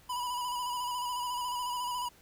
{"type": "tone with vibrato", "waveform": "square", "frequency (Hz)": 983, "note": "B5", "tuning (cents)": -8, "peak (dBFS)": -33, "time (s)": [0.09, 2.09], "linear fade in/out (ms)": 10, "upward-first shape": "square", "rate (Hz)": 14, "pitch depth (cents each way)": 30, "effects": ["added 50 Hz sine -64 dBFS peak until 2.21 s", "pink hiss -60 dBFS RMS until 2.21 s"]}